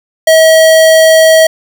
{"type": "tone", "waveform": "square", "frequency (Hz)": 641, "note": "E5", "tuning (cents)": -49, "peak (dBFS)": -3, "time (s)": [0.27, 1.47], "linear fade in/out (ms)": 5, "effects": []}